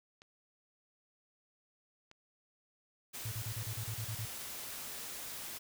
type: clicks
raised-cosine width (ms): 0.2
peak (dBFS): -37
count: 2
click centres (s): 0.219 / 2.114
type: noise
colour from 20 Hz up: white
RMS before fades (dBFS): -44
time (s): 3.13-5.59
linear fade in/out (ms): 20
type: tone bursts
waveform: sine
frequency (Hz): 110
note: A2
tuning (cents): 0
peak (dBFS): -37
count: 10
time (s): 3.25-4.254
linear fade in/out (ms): 5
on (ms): 68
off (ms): 36
effects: none